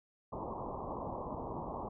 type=low-pass noise; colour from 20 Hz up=white; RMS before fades=-41 dBFS; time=0.32-1.89 s; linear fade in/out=10 ms; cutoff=1100 Hz; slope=96 dB/octave; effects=none